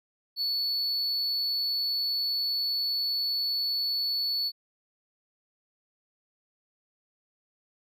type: tone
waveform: triangle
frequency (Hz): 4435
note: C#8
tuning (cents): 0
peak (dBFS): -25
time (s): 0.36-4.52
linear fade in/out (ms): 50
effects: none